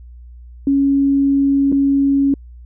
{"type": "tone with dropouts", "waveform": "sine", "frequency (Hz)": 277.2, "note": "C#4", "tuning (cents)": 0, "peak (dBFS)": -11, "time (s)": [0.67, 2.34], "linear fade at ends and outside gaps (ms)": 2, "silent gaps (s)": [1.718, 1.724], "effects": ["added 60 Hz sine -35 dBFS peak until 2.65 s"]}